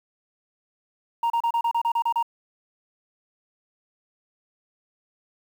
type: tone bursts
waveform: sine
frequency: 932.3 Hz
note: A#5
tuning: in tune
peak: -17 dBFS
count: 10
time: 1.23-2.228 s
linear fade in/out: 5 ms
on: 71 ms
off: 32 ms
effects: tanh soft clip ceiling -19 dBFS + 8-bit